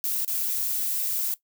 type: noise with dropouts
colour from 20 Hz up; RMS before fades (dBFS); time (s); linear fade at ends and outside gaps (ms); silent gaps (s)
violet; -27; 0.04-1.34; 0; 0.247-0.278
effects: noise-tail reverb RT60 0.1 s tail -17 dB re dry

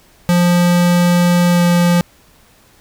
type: tone with pitch glide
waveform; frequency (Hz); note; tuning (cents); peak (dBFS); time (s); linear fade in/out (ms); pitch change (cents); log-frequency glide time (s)
square; 175.5 to 174.39; F3 to F3; +9 to -2; -10; 0.29-2.01; 0; -11; 1.49-1.62
effects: pink hiss -49 dBFS RMS until 2.8 s

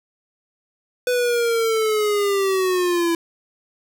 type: linear sweep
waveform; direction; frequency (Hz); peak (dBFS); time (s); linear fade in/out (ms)
square; down; 498.5 to 333.2; -18; 1.07-3.15; 2
effects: none

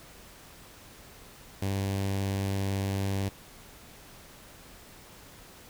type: tone with notch filter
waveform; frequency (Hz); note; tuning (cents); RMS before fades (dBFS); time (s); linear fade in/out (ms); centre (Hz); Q
sawtooth; 98; G2; 0; -30; 1.62-3.29; 5; 1300; 1.8
effects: pink hiss -51 dBFS RMS until 5.69 s

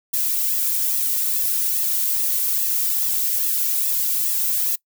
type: noise with flanger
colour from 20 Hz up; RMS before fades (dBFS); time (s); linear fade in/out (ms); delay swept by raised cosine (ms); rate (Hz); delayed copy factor
violet; -21; 0.13-4.76; 10; 1.3 to 2.4; 2.4; -0.9
effects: noise-tail reverb RT60 0.1 s tail -23 dB re dry

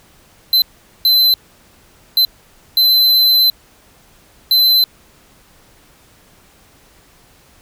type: tone bursts at uneven times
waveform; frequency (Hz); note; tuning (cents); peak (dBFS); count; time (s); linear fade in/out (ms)
square; 4054; B7; +45; -9; 5; 0.53-0.62 / 1.05-1.34 / 2.17-2.25 / 2.77-3.5 / 4.51-4.84; 2
effects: pink hiss -49 dBFS RMS until 7.61 s

